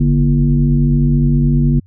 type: tone with frequency modulation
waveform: sine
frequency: 146.1 Hz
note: D3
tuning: 9 cents flat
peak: -9 dBFS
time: 0-1.8 s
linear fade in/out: 10 ms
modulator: 94.2 Hz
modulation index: 1.1
effects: added 94 Hz sine -43 dBFS peak until 1.86 s